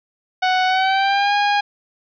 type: tone with pitch glide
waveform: sawtooth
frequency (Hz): 742 to 818.6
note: F#5 to G#5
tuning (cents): +5 to -25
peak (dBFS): -11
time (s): 0.42-1.61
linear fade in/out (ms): 10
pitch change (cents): +170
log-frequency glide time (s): 0.66-1.34
effects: resampled to 11025 Hz + 8-bit